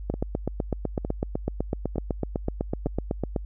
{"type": "two click trains", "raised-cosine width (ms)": 2, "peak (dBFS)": [-12, -16], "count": [27, 4], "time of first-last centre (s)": [[0.1, 3.362], [0.14, 2.867]], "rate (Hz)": [7.97, 1.1], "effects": ["added 50 Hz sine -33 dBFS peak until 3.45 s"]}